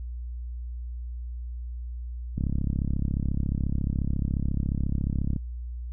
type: click train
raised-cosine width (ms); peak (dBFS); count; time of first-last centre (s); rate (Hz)
5; -15; 103; 2.38-5.362; 34.2
effects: added 60 Hz sine -32 dBFS peak until 5.92 s